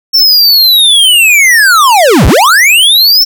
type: linear two-way sweep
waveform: square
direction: down then up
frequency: 5450 to 38.45 to 5450 Hz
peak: -3 dBFS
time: 0.13-3.25 s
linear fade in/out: 20 ms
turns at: 2.27 s
effects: none